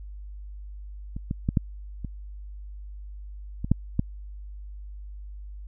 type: clicks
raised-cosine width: 5 ms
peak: -22 / -15 / -11 / -8 / -21 / -18 / -6 / -9 dBFS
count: 8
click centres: 1.165 / 1.311 / 1.489 / 1.572 / 2.047 / 3.645 / 3.716 / 3.994 s
effects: added 50 Hz sine -37 dBFS peak until 5.67 s